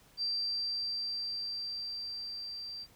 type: tone with level ramp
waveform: sine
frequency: 4699 Hz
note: D8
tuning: in tune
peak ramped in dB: -30 to -40 dBFS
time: 0.17-2.87 s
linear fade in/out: 50 ms
effects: pink hiss -62 dBFS RMS until 2.95 s